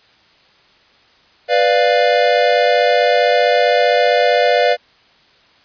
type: chord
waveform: square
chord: B diminished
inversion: none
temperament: equal with one note detuned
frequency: 493.9 / 589.4 / 698.5 Hz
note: B4 / D5 / F5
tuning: 0 / +6 / 0 cents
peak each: -16 dBFS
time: 1.48-4.77 s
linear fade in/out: 50 ms
effects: white hiss -51 dBFS RMS until 5.64 s + resampled to 11025 Hz

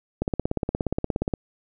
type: click train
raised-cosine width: 2 ms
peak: -10 dBFS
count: 20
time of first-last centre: 0.22-1.338 s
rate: 17 Hz
effects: none

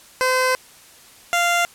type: tone pair in turn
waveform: 15% pulse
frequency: 513 / 694.7 Hz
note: C5 / F5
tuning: -34 / -9 cents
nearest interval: perfect fourth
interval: 525 cents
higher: second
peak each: -10 dBFS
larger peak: neither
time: 0.21-0.55 / 1.33-1.65 s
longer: first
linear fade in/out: 0 ms
effects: white hiss -47 dBFS RMS until 1.74 s + low-pass 12000 Hz 12 dB/octave

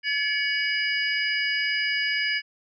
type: tone cluster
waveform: sine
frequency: 1716 / 2251 / 2911 / 4930 Hz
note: A6 / C#7 / F#7 / D#8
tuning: -44 / +26 / -29 / -17 cents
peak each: -27 / -27 / -31 / -30 dBFS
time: 0.03-2.42 s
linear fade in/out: 50 ms
effects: none

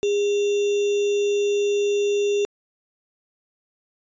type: tone with sample-and-hold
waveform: sine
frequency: 408.2 Hz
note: G#4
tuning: 30 cents flat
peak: -18 dBFS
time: 0.03-2.45 s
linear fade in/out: 0 ms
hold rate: 3150 Hz
effects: resampled to 16000 Hz

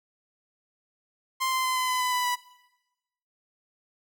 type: tone with pitch steps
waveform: sawtooth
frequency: 1046.5 / 1037.5 / 1028.5 / 1019.6 / 1010.9 / 1002.1 / 993.5 / 984.9 Hz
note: C6 / C6 / C6 / C6 / B5 / B5 / B5 / B5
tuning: 0 / -15 / -30 / -45 / +40 / +25 / +10 / -5 cents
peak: -21 dBFS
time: 1.4-2.36 s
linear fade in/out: 20 ms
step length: 120 ms
effects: noise-tail reverb RT60 1.0 s tail -20 dB re dry

